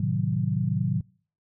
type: chord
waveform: sine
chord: A diminished seventh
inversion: none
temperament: equal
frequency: 110 / 130.81 / 155.56 / 185 Hz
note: A2 / C3 / Eb3 / Gb3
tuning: 0 / 0 / 0 / 0 cents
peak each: -28 dBFS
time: 0-1.01 s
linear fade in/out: 5 ms
effects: noise-tail reverb RT60 0.5 s tail -26 dB re dry